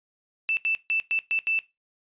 sine tone bursts at uneven times, 2651 Hz, E7, 9 cents sharp, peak -22 dBFS, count 6, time 0.49-0.57 / 0.65-0.75 / 0.9-1 / 1.11-1.19 / 1.31-1.39 / 1.47-1.59 s, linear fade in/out 0 ms, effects noise-tail reverb RT60 0.2 s tail -17 dB re dry + resampled to 8000 Hz

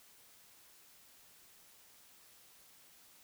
silence, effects white hiss -62 dBFS RMS until 3.23 s

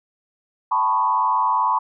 sine tone with frequency modulation, 987.8 Hz, B5, in tune, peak -16 dBFS, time 0.71-1.79 s, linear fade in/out 10 ms, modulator 102 Hz, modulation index 1.2, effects none

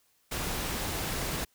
pink noise, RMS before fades -33 dBFS, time 0.31-1.45 s, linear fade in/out 10 ms, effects white hiss -69 dBFS RMS until 1.54 s

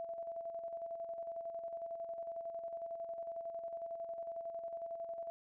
sine tone with tremolo, 671 Hz, E5, 31 cents sharp, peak -39 dBFS, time 0-5.3 s, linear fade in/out 0 ms, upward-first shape square, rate 11 Hz, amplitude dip 45%, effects none

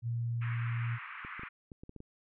sine tone, 117.5 Hz, A#2, 14 cents sharp, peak -31 dBFS, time 0.02-0.99 s, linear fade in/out 50 ms
pink band-pass noise, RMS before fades -45 dBFS, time 0.41-1.49 s, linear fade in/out 10 ms, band 1100 to 2500 Hz, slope 48 dB/octave
clicks, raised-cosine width 3 ms, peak -34 dBFS, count 8, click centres 1.249 / 1.395 / 1.434 / 1.718 / 1.835 / 1.894 / 1.963 / 2.004 s
effects none

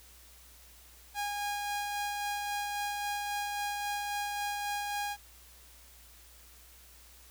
sawtooth tone with tremolo, 819 Hz, G#5, 24 cents flat, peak -28 dBFS, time 1.14-5.17 s, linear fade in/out 50 ms, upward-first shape sine, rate 3.7 Hz, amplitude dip 25%, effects added 60 Hz sine -58 dBFS peak until 7.3 s + white hiss -57 dBFS RMS until 7.3 s

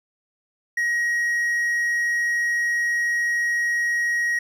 triangle tone, 1893 Hz, A#6, 26 cents sharp, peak -18 dBFS, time 0.77-4.39 s, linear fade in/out 5 ms, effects none

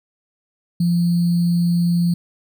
sine tone with sample-and-hold, 172.7 Hz, F3, 19 cents flat, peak -14 dBFS, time 0.8-2.14 s, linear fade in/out 5 ms, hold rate 4410 Hz, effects none

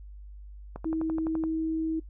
click train, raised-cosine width 1 ms, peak -23 dBFS, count 9, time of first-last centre 0.76-1.438 s, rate 11.8 Hz
sine tone, 320.3 Hz, E4, 50 cents flat, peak -26 dBFS, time 0.85-2 s, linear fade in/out 10 ms
effects noise-tail reverb RT60 0.1 s tail -20 dB re dry + added 50 Hz sine -42 dBFS peak until 2.09 s

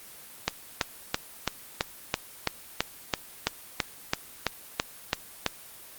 click train, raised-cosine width 0.2 ms, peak -5 dBFS, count 16, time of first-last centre 0.48-5.463 s, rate 3.01 Hz, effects white hiss -47 dBFS RMS until 5.98 s + Opus 24 kbps

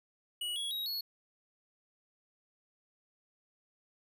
square tone with pitch steps, 2925 / 3341 / 3815 / 4357 Hz, F#7 / G#7 / A#7 / C#8, -21 / +10 / +39 / -31 cents, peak -35 dBFS, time 0.41-1.01 s, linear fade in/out 5 ms, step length 150 ms, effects none

